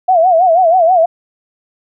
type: tone with vibrato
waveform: sine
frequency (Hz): 698.5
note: F5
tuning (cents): 0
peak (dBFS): -6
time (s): 0.08-1.06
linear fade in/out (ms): 10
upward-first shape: sine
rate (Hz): 6.2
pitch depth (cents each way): 140
effects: none